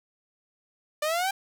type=exponential sweep; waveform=sawtooth; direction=up; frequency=591 to 798 Hz; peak=-21 dBFS; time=1.02-1.31 s; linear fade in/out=5 ms; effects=none